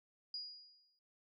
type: tone with exponential decay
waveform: sine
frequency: 4883 Hz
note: D#8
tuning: 33 cents flat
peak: -39 dBFS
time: 0.34-0.99 s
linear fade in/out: 2 ms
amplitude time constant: 140 ms
effects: none